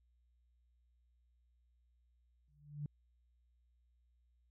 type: tone with exponential growth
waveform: sine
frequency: 146.8 Hz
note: D3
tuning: in tune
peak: -36 dBFS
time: 2.48-2.86 s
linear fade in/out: 2 ms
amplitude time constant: 81 ms
effects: added 60 Hz sine -70 dBFS peak until 4.5 s